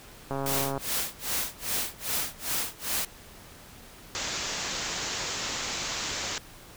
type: click train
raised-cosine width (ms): 1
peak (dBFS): -18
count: 65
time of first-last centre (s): 0.31-0.777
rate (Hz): 137
type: noise with tremolo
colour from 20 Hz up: white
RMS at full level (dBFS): -28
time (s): 0.46-3.05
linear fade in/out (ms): 2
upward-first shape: sine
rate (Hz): 2.5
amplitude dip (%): 100
type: low-pass noise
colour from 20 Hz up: white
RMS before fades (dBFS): -33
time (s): 4.15-6.38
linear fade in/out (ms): 0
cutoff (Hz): 7400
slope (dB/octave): 96
effects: pink hiss -49 dBFS RMS until 6.76 s